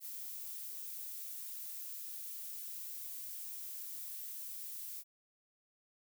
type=noise; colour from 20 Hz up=violet; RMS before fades=-45 dBFS; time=0-5.04 s; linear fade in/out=50 ms; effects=none